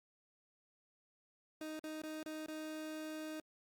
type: tone with dropouts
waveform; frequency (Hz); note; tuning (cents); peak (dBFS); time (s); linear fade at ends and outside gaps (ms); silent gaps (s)
30% pulse; 311.1; D#4; 0; -40; 1.61-3.4; 2; 1.793-1.839 / 2.019-2.035 / 2.23-2.26 / 2.462-2.483
effects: Opus 48 kbps